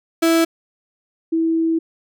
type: tone pair in turn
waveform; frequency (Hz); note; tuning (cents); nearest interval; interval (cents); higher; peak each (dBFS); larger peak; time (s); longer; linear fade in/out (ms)
35% pulse / sine; 329.6 / 326.6; E4 / E4; 0 / -16; unison; 16; first; -11 / -15; first; 0.22-0.45 / 1.32-1.79; second; 10
effects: none